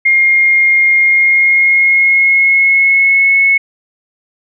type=tone with pitch glide; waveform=sine; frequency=2129 to 2195 Hz; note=C7 to C#7; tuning=+30 to -18 cents; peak=-6 dBFS; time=0.05-3.58 s; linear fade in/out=10 ms; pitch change=+52 cents; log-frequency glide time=0.97-3.37 s; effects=none